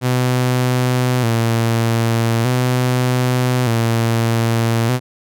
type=tone with vibrato; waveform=sawtooth; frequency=120.3 Hz; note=B2; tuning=45 cents flat; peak=-10 dBFS; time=0.01-5 s; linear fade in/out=50 ms; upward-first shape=square; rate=0.41 Hz; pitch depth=77 cents each way; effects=none